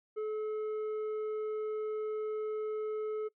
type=tone with tanh clipping; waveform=sine; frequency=430 Hz; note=A4; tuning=40 cents flat; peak=-34 dBFS; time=0.16-3.29 s; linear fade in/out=20 ms; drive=6 dB; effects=noise-tail reverb RT60 0.1 s tail -23 dB re dry